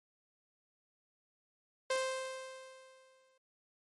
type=tone with exponential decay; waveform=sawtooth; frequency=523.3 Hz; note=C5; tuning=in tune; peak=-26 dBFS; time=1.9-3.38 s; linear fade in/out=5 ms; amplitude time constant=320 ms; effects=MP3 48 kbps